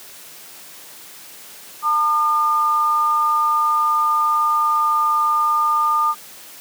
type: tone pair together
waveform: sine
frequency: 899.8 / 1209 Hz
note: A5 / D6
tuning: +39 / +50 cents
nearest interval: perfect fourth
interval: 511 cents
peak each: -23 / -15 dBFS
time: 1.82-6.15 s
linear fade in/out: 50 ms
effects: white hiss -40 dBFS RMS until 6.6 s + high-pass 150 Hz 12 dB/octave